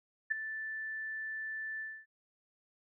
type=tone with ADSR envelope; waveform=sine; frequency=1760 Hz; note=A6; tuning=in tune; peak=-25 dBFS; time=0.3-2.06 s; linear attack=18 ms; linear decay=7 ms; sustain=-12 dB; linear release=260 ms; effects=none